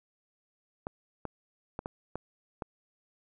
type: clicks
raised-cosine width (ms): 1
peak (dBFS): -21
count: 6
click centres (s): 0.869 / 1.253 / 1.791 / 1.859 / 2.156 / 2.622
effects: none